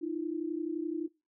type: tone pair together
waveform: sine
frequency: 308.3 / 340 Hz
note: D#4 / F4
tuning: -16 / -46 cents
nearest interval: major second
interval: 170 cents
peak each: -35 / -35 dBFS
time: 0.01-1.08 s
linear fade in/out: 20 ms
effects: noise-tail reverb RT60 0.3 s tail -25 dB re dry